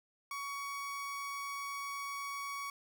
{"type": "tone", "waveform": "30% pulse", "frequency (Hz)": 1123, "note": "C#6", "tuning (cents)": 22, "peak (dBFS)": -36, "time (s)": [0.31, 2.7], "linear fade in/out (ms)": 2, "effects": []}